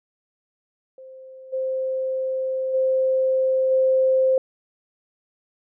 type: tone with level steps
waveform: sine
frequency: 523.3 Hz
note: C5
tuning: in tune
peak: -39 / -22 / -17 / -15 dBFS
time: 0.98-4.38 s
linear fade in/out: 2 ms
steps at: 1.52 / 2.73 / 3.7 s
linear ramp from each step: 20 ms
effects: none